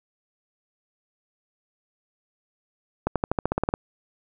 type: accelerating click train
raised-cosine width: 1 ms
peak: -8 dBFS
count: 11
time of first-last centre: 3.07-3.739 s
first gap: 87 ms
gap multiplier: 0.94
effects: none